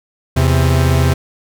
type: tone pair together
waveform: 45% pulse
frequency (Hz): 82.78 / 131.4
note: E2 / C3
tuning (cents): +8 / +8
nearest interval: minor sixth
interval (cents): 800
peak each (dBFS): -13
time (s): 0.36-1.14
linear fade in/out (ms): 10
effects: none